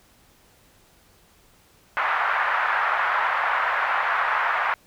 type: band-pass noise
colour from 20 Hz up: white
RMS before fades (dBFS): -23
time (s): 1.97-4.74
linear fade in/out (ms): 0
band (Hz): 780 to 1700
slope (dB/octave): 24
effects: pink hiss -57 dBFS RMS until 4.86 s